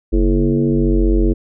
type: tone with frequency modulation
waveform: sine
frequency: 143 Hz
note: D3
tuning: 46 cents flat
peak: -11 dBFS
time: 0.12-1.34 s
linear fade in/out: 20 ms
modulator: 95 Hz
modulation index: 2.8
effects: none